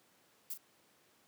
violet noise with echo, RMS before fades -40 dBFS, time 0.5-0.54 s, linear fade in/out 5 ms, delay 37 ms, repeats 1, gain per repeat -10 dB, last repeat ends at 0.577 s, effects pink hiss -68 dBFS RMS until 1.27 s + high-pass 200 Hz 12 dB/octave

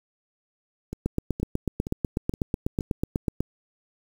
two click trains, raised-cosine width 3 ms, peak -19 / -11 dBFS, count 5 / 20, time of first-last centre 0.93-2.808 / 1.06-3.406 s, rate 2.13 / 8.1 Hz, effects 7-bit

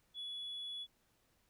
sine tone, 3400 Hz, G#7, 40 cents sharp, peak -40 dBFS, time 0.14-0.87 s, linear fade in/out 50 ms, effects tanh soft clip ceiling -39 dBFS + pink hiss -75 dBFS RMS until 1.49 s

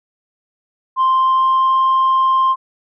sine tone with pitch glide, 1046.5 to 1053.2 Hz, C6 to C6, 0 to +11 cents, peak -9 dBFS, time 0.96-2.56 s, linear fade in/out 50 ms, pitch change +11 cents, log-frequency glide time 1.14-1.77 s, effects tanh soft clip ceiling -9 dBFS

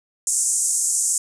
pink band-pass noise, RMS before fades -21 dBFS, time 0.27-1.18 s, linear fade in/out 2 ms, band 6700 to 9400 Hz, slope 48 dB/octave, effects none

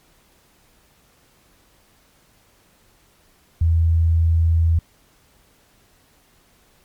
sine tone, 82.41 Hz, E2, in tune, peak -13 dBFS, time 3.61-4.79 s, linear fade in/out 5 ms, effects pink hiss -57 dBFS RMS until 6.84 s + MP3 96 kbps

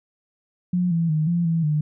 sine tone with pitch steps, 178.9 / 166.7 / 154.8 / 172 / 164.8 / 151.1 Hz, F3 / E3 / D#3 / F3 / E3 / D3, +42 / +20 / -9 / -26 / 0 / +50 cents, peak -18 dBFS, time 0.73-1.81 s, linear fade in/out 5 ms, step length 180 ms, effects none

